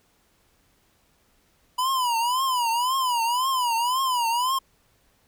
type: tone with vibrato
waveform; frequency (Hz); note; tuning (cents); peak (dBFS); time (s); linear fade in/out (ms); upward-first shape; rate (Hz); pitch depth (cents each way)
square; 987.8; B5; 0; -22; 1.78-4.59; 10; triangle; 1.9; 160
effects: pink hiss -64 dBFS RMS until 5.27 s